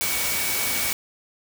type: tone in noise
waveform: sine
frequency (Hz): 2257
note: C#7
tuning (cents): +31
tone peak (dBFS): -31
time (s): 0.01-0.93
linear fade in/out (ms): 0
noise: white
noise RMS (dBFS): -25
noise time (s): 0.01-0.93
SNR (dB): -9
effects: none